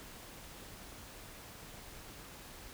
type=silence; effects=pink hiss -51 dBFS RMS until 2.73 s